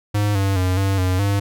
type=tone with pitch steps; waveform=square; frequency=103.5 / 97.7 / 92.1 / 97.4 / 92.2 / 100.3 Hz; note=G#2 / G2 / F#2 / G2 / F#2 / G2; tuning=-5 / -5 / -7 / -11 / -6 / +40 cents; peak=-17 dBFS; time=0.14-1.4 s; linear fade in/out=10 ms; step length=210 ms; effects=none